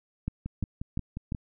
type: two click trains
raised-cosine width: 5 ms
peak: -17 / -22 dBFS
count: 4 / 6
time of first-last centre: 0.28-1.322 / 0.46-1.348 s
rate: 2.88 / 5.63 Hz
effects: none